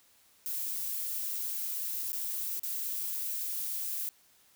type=noise with dropouts; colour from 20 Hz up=violet; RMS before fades=-35 dBFS; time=0.46-4.09 s; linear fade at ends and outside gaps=0 ms; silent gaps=2.12-2.13 / 2.595-2.633 s; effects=white hiss -64 dBFS RMS until 4.55 s